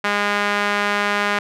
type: tone with band-pass filter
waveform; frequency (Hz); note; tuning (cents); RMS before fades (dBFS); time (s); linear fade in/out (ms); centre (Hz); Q
sawtooth; 204.7; G#3; -25; -20; 0.04-1.39; 5; 1700; 1.2
effects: none